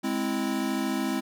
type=chord; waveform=square; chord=Ab augmented; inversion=none; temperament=equal; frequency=207.7 / 261.6 / 329.6 Hz; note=Ab3 / C4 / E4; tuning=0 / 0 / 0 cents; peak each=-32 / -30 / -32 dBFS; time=0.03-1.21 s; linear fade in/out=20 ms; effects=none